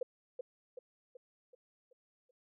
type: tone with echo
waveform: sine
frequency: 502 Hz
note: B4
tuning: 28 cents sharp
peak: -31 dBFS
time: 0.01-0.03 s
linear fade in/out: 5 ms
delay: 380 ms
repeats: 6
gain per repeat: -6 dB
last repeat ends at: 2.31 s
effects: none